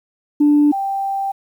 sine tone pair in turn, 294 / 784.9 Hz, D4 / G5, +2 / +2 cents, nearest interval octave + perfect fourth, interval 1700 cents, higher second, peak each -8 / -18 dBFS, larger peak first, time 0.4-0.72 / 0.72-1.32 s, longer second, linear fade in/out 10 ms, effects tanh soft clip ceiling -6 dBFS + 8-bit

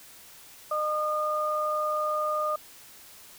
sine tone pair together, 609.5 / 1219 Hz, D#5 / D#6, -36 / -36 cents, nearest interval octave, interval 1200 cents, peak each -29 / -27 dBFS, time 0.71-2.56 s, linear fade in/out 5 ms, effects white hiss -50 dBFS RMS until 3.38 s

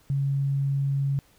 sine tone, 138.59 Hz, C#3, in tune, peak -22 dBFS, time 0.1-1.19 s, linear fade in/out 0 ms, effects pink hiss -60 dBFS RMS until 1.38 s

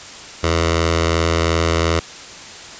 10% pulse tone with notch filter, 82.8 Hz, E2, 8 cents sharp, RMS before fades -17 dBFS, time 0.43-2 s, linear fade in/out 10 ms, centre 210 Hz, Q 0.73, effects white hiss -35 dBFS RMS until 2.79 s + resampled to 16000 Hz

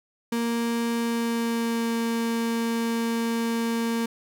35% pulse tone with pitch glide, 233.1 to 230.4 Hz, A#3 to A#3, 0 to -20 cents, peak -22 dBFS, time 0.32-4.06 s, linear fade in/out 5 ms, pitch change -20 cents, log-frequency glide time 0.93-1.94 s, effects none

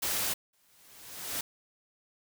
white noise, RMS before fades -31 dBFS, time 0.02-0.34 s, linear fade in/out 10 ms
white noise with exponential growth, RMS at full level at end -32 dBFS, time 0.53-1.41 s, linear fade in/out 5 ms, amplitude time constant 190 ms
effects none

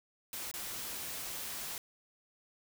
white noise with dropouts, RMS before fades -41 dBFS, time 0.33-1.78 s, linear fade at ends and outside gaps 1 ms, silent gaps 0.514-0.539 s, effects none

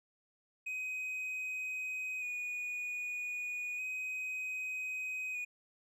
triangle tone with vibrato, 2489 Hz, D#7, in tune, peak -35 dBFS, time 0.66-5.45 s, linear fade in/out 10 ms, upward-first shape square, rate 0.32 Hz, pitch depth 19 cents each way, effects none

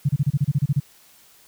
sine tone bursts, 141.7 Hz, C#3, 38 cents sharp, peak -15 dBFS, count 11, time 0.05-0.801 s, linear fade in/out 10 ms, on 41 ms, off 30 ms, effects white hiss -53 dBFS RMS until 1.47 s

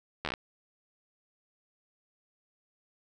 slowing click train, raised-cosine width 0.3 ms, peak -16 dBFS, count 7, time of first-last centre 0.25-0.338 s, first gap 12 ms, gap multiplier 1.08, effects none

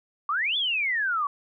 sine exponential two-way sweep, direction up then down, 1112 to 3520 to 1112 Hz, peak -23 dBFS, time 0.29-1.27 s, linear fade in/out 2 ms, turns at 0.57 s, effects none

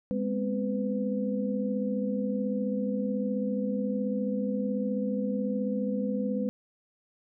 sine tone cluster, 205.3 / 240.9 / 259.6 / 502 Hz, G#3 / B3 / C4 / B4, -20 / -43 / -13 / +28 cents, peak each -29 / -38 / -34 / -33 dBFS, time 0.11-6.49 s, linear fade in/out 0 ms, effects none

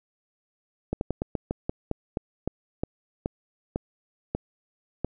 slowing click train, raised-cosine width 2 ms, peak -13 dBFS, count 15, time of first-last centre 0.93-5.046 s, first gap 81 ms, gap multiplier 1.18, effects none

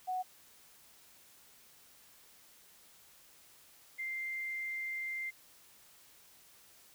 sine tone pair in turn, 740 / 2093 Hz, F#5 / C7, 0 / 0 cents, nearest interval octave + tritone, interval 1800 cents, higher second, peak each -33 / -36 dBFS, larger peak first, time 0.07-0.23 / 3.98-5.31 s, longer second, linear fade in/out 20 ms, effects white hiss -61 dBFS RMS until 6.94 s

